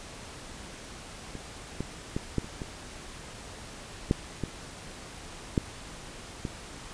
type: clicks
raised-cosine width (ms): 3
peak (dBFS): -25 / -18 / -16 / -13 / -29 / -21 / -9 / -17 / -10 / -19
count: 10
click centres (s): 1.353 / 1.806 / 2.165 / 2.383 / 2.445 / 2.618 / 4.111 / 4.437 / 5.578 / 6.452
effects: pink hiss -44 dBFS RMS until 6.93 s + resampled to 22050 Hz